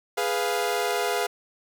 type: chord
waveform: sawtooth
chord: F diminished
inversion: first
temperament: equal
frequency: 415.3 / 493.9 / 698.5 Hz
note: Ab4 / Cb5 / F5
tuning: 0 / 0 / 0 cents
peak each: -24 / -25 / -24 dBFS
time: 0.17-1.27 s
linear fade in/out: 10 ms
effects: none